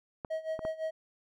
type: clicks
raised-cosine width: 1 ms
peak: -23 dBFS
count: 3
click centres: 0.248 / 0.592 / 0.651 s
type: tone with tremolo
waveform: triangle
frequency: 637 Hz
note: D#5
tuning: 41 cents sharp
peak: -28 dBFS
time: 0.3-0.91 s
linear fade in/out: 10 ms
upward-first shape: sine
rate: 5.9 Hz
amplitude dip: 85%
effects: none